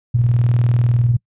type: tone with tremolo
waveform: sine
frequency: 119.5 Hz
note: A#2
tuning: 43 cents sharp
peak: -10 dBFS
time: 0.14-1.17 s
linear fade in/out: 10 ms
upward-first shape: square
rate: 20 Hz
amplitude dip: 45%
effects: noise-tail reverb RT60 0.1 s tail -26 dB re dry + resampled to 8000 Hz